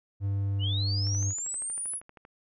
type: tone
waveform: triangle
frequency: 99.2 Hz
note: G2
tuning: 21 cents sharp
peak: -24 dBFS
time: 0.2-1.34 s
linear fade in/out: 50 ms
type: linear sweep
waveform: sine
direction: up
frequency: 2798 to 10550 Hz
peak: -31 dBFS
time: 0.59-2.01 s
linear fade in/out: 50 ms
type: click train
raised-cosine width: 0.5 ms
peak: -34 dBFS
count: 16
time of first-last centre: 1.07-2.251 s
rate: 12.7 Hz
effects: none